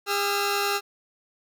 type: tone cluster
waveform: 15% pulse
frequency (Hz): 404.4 / 1284 / 1373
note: G#4 / E6 / F6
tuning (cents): -46 / -46 / -30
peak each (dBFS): -19 / -26 / -22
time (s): 0.06-0.81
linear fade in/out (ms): 50
effects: none